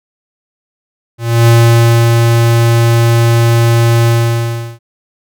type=tone with ADSR envelope; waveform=square; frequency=116.54 Hz; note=A#2; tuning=in tune; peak=-4 dBFS; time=1.18-4.79 s; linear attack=290 ms; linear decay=620 ms; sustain=-3 dB; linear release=720 ms; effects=none